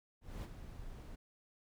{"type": "noise with ADSR envelope", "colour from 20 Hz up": "brown", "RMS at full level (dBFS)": -40, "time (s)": [0.21, 1.16], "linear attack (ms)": 220, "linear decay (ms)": 39, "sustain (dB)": -9, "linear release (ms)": 12, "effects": []}